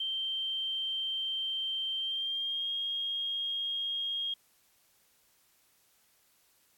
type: tone with pitch glide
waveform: sine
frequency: 3136 to 3252 Hz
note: G7 to G#7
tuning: 0 to -37 cents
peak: -31 dBFS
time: 0-4.34 s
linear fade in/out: 5 ms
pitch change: +63 cents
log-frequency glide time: 1.97-2.71 s
effects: white hiss -68 dBFS RMS until 6.77 s + AAC 64 kbps